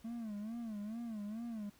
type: tone with vibrato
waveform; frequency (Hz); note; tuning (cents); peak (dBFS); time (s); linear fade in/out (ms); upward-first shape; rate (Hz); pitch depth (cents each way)
triangle; 220; A3; 0; -38; 0.04-1.7; 10; sine; 2.3; 130
effects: pink hiss -66 dBFS RMS until 1.79 s